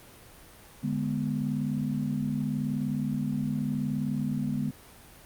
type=chord; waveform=sine; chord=G# diminished; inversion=second; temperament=equal; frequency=146.83 / 207.7 / 246.9 Hz; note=D3 / G#3 / B3; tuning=0 / 0 / 0 cents; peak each=-31 dBFS; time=0.83-4.71 s; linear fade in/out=10 ms; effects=pink hiss -51 dBFS RMS until 5.25 s + Opus 32 kbps